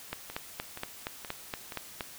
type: two click trains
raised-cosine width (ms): 0.3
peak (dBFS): -24 / -17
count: 4 / 9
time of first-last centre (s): 0.3-1.722 / 0.13-2.008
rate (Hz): 2.11 / 4.26
effects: white hiss -48 dBFS RMS until 2.18 s